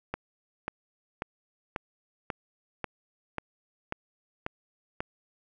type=click train; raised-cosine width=0.5 ms; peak=-16 dBFS; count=10; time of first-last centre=0.14-5.005 s; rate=1.85 Hz; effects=none